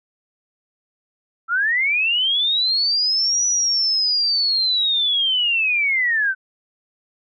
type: linear two-way sweep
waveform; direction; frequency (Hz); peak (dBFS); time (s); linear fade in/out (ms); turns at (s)
sine; up then down; 1318.5 to 5920 to 1500; -16; 1.48-6.35; 50; 3.46
effects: none